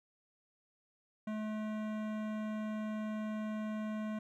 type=tone with hard clipping; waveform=sine; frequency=215.1 Hz; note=A3; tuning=39 cents flat; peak=-38 dBFS; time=1.27-4.19 s; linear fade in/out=5 ms; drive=17 dB; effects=none